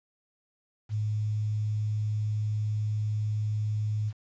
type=tone with quantisation; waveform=sine; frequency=106.5 Hz; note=G#2; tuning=44 cents sharp; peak=-26 dBFS; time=0.89-4.13 s; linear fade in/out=50 ms; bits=9; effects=resampled to 16000 Hz